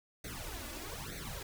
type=noise with flanger; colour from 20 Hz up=pink; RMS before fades=-43 dBFS; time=0.24-1.43 s; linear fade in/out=5 ms; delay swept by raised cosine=0.48 to 3.48 ms; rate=1.1 Hz; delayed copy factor=+0.95; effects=none